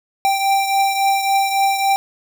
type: beating tone pair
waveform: square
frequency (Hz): 784 / 787.6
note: G5 / G5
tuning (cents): 0 / +8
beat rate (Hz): 3.6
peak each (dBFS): -16 / -23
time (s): 0.25-1.96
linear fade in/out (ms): 0
effects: none